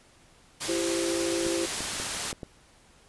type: low-pass noise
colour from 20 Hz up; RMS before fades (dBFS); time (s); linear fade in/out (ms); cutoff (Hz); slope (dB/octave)
white; -33; 0.6-2.33; 20; 10000; 12
type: chord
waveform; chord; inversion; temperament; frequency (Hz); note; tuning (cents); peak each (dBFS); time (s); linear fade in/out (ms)
sine; C major; first; equal with one note detuned; 337.5 / 392 / 523.3; E4 / G4 / C5; +41 / 0 / 0; -28 / -34 / -33; 0.68-1.66; 10
type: clicks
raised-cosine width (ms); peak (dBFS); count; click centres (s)
2; -23; 5; 1.466 / 1.806 / 2 / 2.329 / 2.432
effects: pink hiss -58 dBFS RMS until 3.08 s + resampled to 24000 Hz